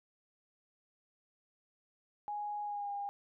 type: tone with pitch glide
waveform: sine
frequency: 830 to 808.2 Hz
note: G#5 to G#5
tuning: -1 to -47 cents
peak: -36 dBFS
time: 2.28-3.09 s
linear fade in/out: 0 ms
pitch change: -46 cents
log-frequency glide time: 2.64-2.91 s
effects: none